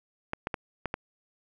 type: clicks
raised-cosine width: 0.5 ms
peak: -15 dBFS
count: 5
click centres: 0.334 / 0.471 / 0.542 / 0.857 / 0.941 s
effects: none